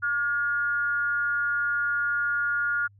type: tone with frequency modulation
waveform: sine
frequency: 1423 Hz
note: F6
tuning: 32 cents sharp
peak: -23 dBFS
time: 0.02-2.88 s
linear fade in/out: 20 ms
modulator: 268 Hz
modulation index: 0.36
effects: added 100 Hz sine -53 dBFS peak until 2.99 s